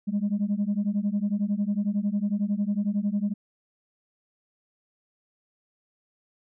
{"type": "beating tone pair", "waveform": "sine", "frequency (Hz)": [199.3, 210.3], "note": ["G3", "G#3"], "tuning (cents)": [29, 22], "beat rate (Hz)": 11, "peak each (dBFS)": -25, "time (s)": [0.07, 3.34], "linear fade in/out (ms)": 20, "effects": ["tanh soft clip ceiling -19 dBFS"]}